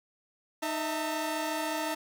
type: tone cluster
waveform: sawtooth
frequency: 309.5 / 653 / 903 Hz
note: D#4 / E5 / A5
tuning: -9 / -17 / +45 cents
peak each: -31 dBFS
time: 0.62-1.95 s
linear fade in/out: 10 ms
effects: 10-bit